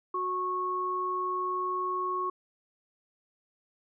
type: tone pair together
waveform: sine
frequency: 367.1 / 1100 Hz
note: F#4 / C#6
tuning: -14 / -14 cents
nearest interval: octave + perfect fifth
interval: 1900 cents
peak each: -35 / -29 dBFS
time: 0.14-2.3 s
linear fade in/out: 5 ms
effects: none